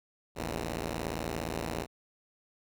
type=tone pair together; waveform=5% pulse; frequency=57.13 / 80.8 Hz; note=A#1 / E2; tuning=-34 / -34 cents; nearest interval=tritone; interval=600 cents; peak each=-25 dBFS; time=0.35-1.87 s; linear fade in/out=50 ms; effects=none